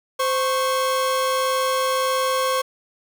45% pulse tone pair together, 518.7 / 1099 Hz, C5 / C#6, -15 / -15 cents, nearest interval octave + minor second, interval 1300 cents, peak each -22 dBFS, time 0.19-2.62 s, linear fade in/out 10 ms, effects none

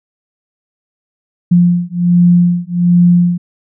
sine beating tone pair, 174.61 / 175.91 Hz, F3 / F3, 0 / +13 cents, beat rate 1.3 Hz, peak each -10 dBFS, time 1.51-3.38 s, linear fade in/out 10 ms, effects none

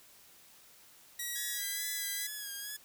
5% pulse tone with pitch glide, 1920 to 1996.9 Hz, B6 to B6, -49 to +19 cents, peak -26 dBFS, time 1.19-2.27 s, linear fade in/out 5 ms, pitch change +68 cents, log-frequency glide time 1.54-1.64 s
5% pulse tone with vibrato, 1661.2 Hz, G#6, in tune, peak -29 dBFS, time 1.35-2.77 s, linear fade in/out 10 ms, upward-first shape sine, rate 2.3 Hz, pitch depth 47 cents each way
effects white hiss -59 dBFS RMS until 2.84 s

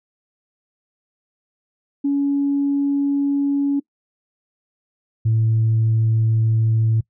sine tone pair in turn, 281.5 / 111.71 Hz, C#4 / A2, +27 / +27 cents, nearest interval octave + major third, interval 1600 cents, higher first, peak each -15 / -13 dBFS, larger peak second, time 2.04-3.8 / 5.25-7.01 s, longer neither, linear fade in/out 10 ms, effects noise-tail reverb RT60 0.1 s tail -23 dB re dry + tanh soft clip ceiling -11 dBFS

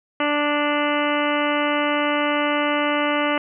harmonic tone, 293.7 Hz, D4, in tune, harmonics 1 / 2 / 3 / 4 / 5 / 6 / 7 / 8 / 9 / 10, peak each -24 / -24 / -28 / -26 / -29 / -34 / -28 / -35 / -32 / -31 dBFS, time 0.2-3.38 s, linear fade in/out 2 ms, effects none

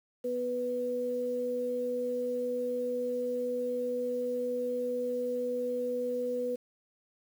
sine tone pair together, 246.7 / 493.9 Hz, B3 / B4, -2 / 0 cents, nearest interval octave, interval 1202 cents, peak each -38 / -30 dBFS, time 0.24-6.56 s, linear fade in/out 10 ms, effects 9-bit

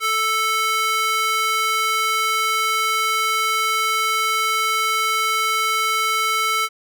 square tone with high-pass filter, 440 Hz, A4, in tune, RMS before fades -20 dBFS, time 0-6.69 s, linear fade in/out 50 ms, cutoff 1500 Hz, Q 1.8, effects none

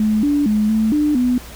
sine tone with pitch steps, 214.8 / 289.8 / 212.5 / 219.2 / 298 / 248.3 Hz, A3 / D4 / G#3 / A3 / D4 / B3, -41 / -23 / +40 / -6 / +25 / +9 cents, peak -13 dBFS, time 0-1.38 s, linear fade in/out 2 ms, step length 230 ms, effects added 60 Hz sine -36 dBFS peak until 1.55 s + pink hiss -38 dBFS RMS until 1.55 s

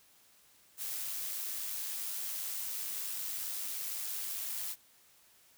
blue noise with amplitude modulation, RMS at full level -37 dBFS, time 0.77-4.76 s, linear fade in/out 50 ms, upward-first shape sine, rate 102 Hz, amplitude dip 30%, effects white hiss -64 dBFS RMS until 5.57 s

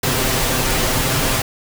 pink noise with comb filter, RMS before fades -18 dBFS, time 0.03-1.42 s, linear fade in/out 5 ms, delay 7.7 ms, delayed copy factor +0.55, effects none

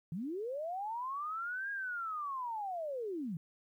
sine linear two-way sweep, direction up then down, 148.3 to 1643 to 148.3 Hz, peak -36 dBFS, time 0.12-3.37 s, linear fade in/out 2 ms, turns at 1.71 s, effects 12-bit

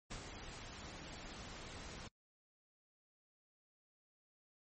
pink noise with ADSR envelope, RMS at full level -45 dBFS, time 0.1-2.08 s, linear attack 18 ms, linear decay 78 ms, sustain -5 dB, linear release 5 ms, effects noise-tail reverb RT60 0.1 s tail -24 dB re dry + MP3 32 kbps

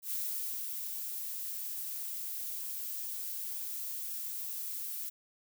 violet noise with ADSR envelope, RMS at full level -35 dBFS, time 0.02-5.1 s, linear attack 94 ms, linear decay 570 ms, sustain -4 dB, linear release 16 ms, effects none

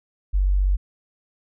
sine tone, 47.6 Hz, F#1, 50 cents sharp, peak -16 dBFS, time 0.33-0.77 s, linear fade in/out 20 ms, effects none

